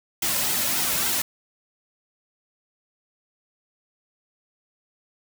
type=noise with flanger; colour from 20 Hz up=white; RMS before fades=-24 dBFS; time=0.22-1.22 s; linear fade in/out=5 ms; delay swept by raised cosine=1.7 to 2.61 ms; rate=3.5 Hz; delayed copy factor=-0.6; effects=none